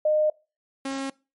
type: tone pair in turn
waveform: sine / sawtooth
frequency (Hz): 612 / 271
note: D#5 / C#4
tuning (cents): -29 / -39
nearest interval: octave + major second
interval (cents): 1410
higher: first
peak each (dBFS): -18 / -24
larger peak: first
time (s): 0.05-0.3 / 0.85-1.1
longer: neither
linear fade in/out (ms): 5
effects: noise-tail reverb RT60 0.3 s tail -23 dB re dry + MP3 48 kbps